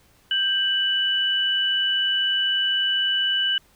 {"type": "tone pair together", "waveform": "sine", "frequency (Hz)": [1572, 2968], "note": ["G6", "F#7"], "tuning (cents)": [4, 5], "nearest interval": "major seventh", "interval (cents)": 1101, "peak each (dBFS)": [-26, -20], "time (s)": [0.31, 3.58], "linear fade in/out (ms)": 2, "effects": ["pink hiss -58 dBFS RMS until 3.75 s"]}